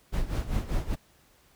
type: noise with tremolo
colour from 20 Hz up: brown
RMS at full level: -26 dBFS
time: 0.12-0.96 s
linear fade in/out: 20 ms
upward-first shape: sine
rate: 5.1 Hz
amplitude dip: 75%
effects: pink hiss -62 dBFS RMS until 1.55 s